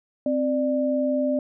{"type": "tone pair together", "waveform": "sine", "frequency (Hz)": [261.6, 593.2], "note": ["C4", "D5"], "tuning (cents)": [0, 17], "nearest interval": "octave + major second", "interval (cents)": 1417, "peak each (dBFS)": -23, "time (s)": [0.26, 1.39], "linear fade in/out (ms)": 2, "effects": []}